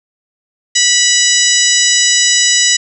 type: harmonic tone with a mistuned harmonic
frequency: 980 Hz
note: B5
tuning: 14 cents flat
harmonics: 2 / 3 / 4 / 5 / 6 / 7 / 8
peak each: -16 / -16 / -16 / -16 / -16 / -16 / -16 dBFS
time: 0.75-2.77 s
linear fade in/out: 10 ms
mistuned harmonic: 5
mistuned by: +48 cents
effects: none